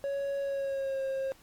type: tone with pitch glide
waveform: triangle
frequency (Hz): 557 to 535.9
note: C#5 to C5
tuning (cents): +8 to +41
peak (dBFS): -28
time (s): 0.04-1.32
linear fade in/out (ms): 0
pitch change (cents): -67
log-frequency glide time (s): 0.4-1.03
effects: pink hiss -60 dBFS RMS until 1.42 s + AAC 64 kbps